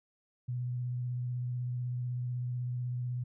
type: tone with vibrato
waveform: sine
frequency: 123.6 Hz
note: B2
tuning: 2 cents sharp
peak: -32 dBFS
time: 0.48-3.24 s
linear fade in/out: 10 ms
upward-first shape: triangle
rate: 16 Hz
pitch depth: 22 cents each way
effects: none